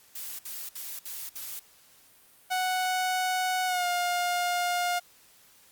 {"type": "noise bursts", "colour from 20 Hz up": "blue", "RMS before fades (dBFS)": -38, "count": 5, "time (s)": [0.15, 1.594], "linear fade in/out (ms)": 5, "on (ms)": 240, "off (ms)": 61}
{"type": "tone with pitch glide", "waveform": "sawtooth", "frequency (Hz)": [740, 709], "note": ["F#5", "F5"], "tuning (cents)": [0, 26], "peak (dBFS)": -22, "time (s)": [2.5, 5], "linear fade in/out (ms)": 20, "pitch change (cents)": -74, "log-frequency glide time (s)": [3.66, 3.86]}
{"effects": ["white hiss -58 dBFS RMS until 5.71 s", "Opus 48 kbps"]}